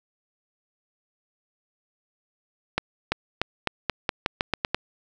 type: accelerating click train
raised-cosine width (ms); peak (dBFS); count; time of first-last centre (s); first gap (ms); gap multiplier
0.3; -6; 11; 2.78-4.746; 340; 0.87
effects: none